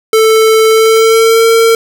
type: tone with pitch glide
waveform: square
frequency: 441.4 to 455.1 Hz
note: A4 to A#4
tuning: +5 to -42 cents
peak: -5 dBFS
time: 0.13-1.75 s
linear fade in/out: 2 ms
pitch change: +53 cents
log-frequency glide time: 0.68-1.47 s
effects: none